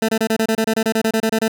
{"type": "tone bursts", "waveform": "20% pulse", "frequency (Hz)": 222, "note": "A3", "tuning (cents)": 16, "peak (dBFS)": -10, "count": 16, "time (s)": [0.02, 1.481], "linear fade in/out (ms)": 5, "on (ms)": 66, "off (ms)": 27, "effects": []}